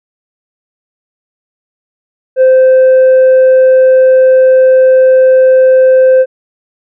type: tone with tanh clipping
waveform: sine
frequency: 519 Hz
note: C5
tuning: 14 cents flat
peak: -3 dBFS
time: 2.36-6.26 s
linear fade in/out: 50 ms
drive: 2 dB
effects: none